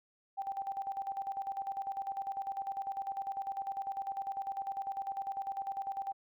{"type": "tone with tremolo", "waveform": "sine", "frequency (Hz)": 784, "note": "G5", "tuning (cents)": 0, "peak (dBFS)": -33, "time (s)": [0.37, 6.13], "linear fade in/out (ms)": 20, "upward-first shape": "square", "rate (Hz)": 10, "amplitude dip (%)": 65, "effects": []}